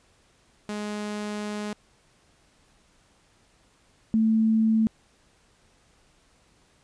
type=tone pair in turn; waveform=sawtooth / sine; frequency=209 / 221.3 Hz; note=G#3 / A3; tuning=+11 / +10 cents; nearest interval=minor second; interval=99 cents; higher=second; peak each=-26 / -18 dBFS; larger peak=second; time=0.69-1.73 / 4.14-4.87 s; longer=first; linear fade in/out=0 ms; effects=pink hiss -62 dBFS RMS until 6.83 s + resampled to 22050 Hz